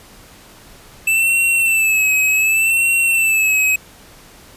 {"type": "tone with vibrato", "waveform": "square", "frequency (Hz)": 2637, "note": "E7", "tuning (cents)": 0, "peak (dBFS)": -13, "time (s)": [1.07, 3.76], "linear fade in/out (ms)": 5, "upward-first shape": "sine", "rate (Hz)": 0.67, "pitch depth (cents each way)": 60, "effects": ["pink hiss -43 dBFS RMS until 4.56 s", "resampled to 32000 Hz"]}